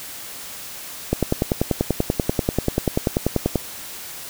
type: click train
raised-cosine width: 2 ms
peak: -4 dBFS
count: 26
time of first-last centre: 1.13-3.557 s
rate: 10.3 Hz
effects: white hiss -35 dBFS RMS until 4.29 s